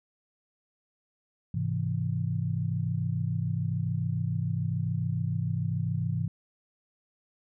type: chord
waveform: sine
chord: Ab augmented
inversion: none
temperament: equal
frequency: 103.83 / 130.81 / 164.81 Hz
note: Ab2 / C3 / E3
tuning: 0 / 0 / 0 cents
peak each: -31 dBFS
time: 1.54-6.28 s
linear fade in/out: 5 ms
effects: none